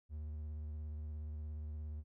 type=tone with vibrato; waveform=triangle; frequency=76 Hz; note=D#2; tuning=40 cents flat; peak=-39 dBFS; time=0.09-2.04 s; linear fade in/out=50 ms; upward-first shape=triangle; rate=17 Hz; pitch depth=46 cents each way; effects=none